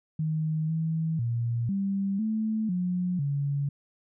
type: tone with pitch steps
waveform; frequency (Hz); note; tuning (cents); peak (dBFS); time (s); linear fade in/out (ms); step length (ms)
sine; 156.8 / 161.1 / 117.6 / 196.4 / 218.5 / 179.9 / 141.7; D#3 / E3 / A#2 / G3 / A3 / F#3 / C#3; +14 / -39 / +16 / +4 / -12 / -48 / +38; -25; 0.19-3.69; 5; 500
effects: none